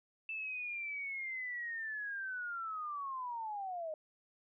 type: linear sweep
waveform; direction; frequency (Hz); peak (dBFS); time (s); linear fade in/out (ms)
sine; down; 2652 to 609; -38; 0.29-3.94; 2
effects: none